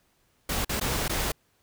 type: noise with dropouts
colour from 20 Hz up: pink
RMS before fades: -28 dBFS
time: 0.49-1.32 s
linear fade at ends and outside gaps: 5 ms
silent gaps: 0.648-0.693 / 0.799-0.811 / 1.081-1.094 s
effects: pink hiss -68 dBFS RMS until 1.62 s